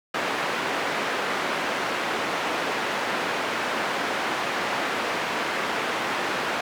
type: band-pass noise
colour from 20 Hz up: white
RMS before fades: -27 dBFS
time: 0.14-6.61 s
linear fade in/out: 5 ms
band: 240 to 1800 Hz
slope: 12 dB/octave
effects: none